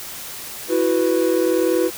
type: chord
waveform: triangle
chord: E suspended second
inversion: none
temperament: equal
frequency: 329.6 / 370 / 493.9 Hz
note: E4 / F#4 / B4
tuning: 0 / 0 / 0 cents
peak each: -18 dBFS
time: 0.68-1.91 s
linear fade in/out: 50 ms
effects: white hiss -33 dBFS RMS until 1.97 s